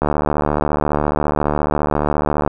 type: click train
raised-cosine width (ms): 1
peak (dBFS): -3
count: 184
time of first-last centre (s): 0.02-2.476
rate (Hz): 74.5
effects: none